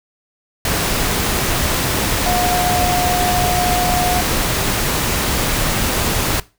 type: tone in noise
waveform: sine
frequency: 718 Hz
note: F5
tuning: 48 cents sharp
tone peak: -18 dBFS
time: 2.26-4.21 s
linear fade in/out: 2 ms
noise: pink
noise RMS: -18 dBFS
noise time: 0.65-6.4 s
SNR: -3 dB
effects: noise-tail reverb RT60 0.3 s tail -20 dB re dry